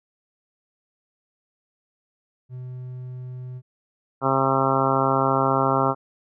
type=tone; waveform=triangle; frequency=126.5 Hz; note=B2; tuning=42 cents sharp; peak=-30 dBFS; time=2.49-3.62 s; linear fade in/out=50 ms
type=harmonic tone; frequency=134.4 Hz; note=C3; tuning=47 cents sharp; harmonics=1 / 2 / 3 / 4 / 5 / 6 / 7 / 8 / 9 / 10; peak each=-27 / -27 / -27 / -27 / -27 / -27 / -27 / -27 / -27 / -27 dBFS; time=4.21-5.95 s; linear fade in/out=50 ms
effects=none